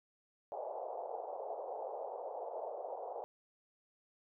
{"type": "band-pass noise", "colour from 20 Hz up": "white", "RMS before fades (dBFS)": -43, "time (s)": [0.52, 3.24], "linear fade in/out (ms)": 0, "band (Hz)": [450, 820], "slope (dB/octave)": 48, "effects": []}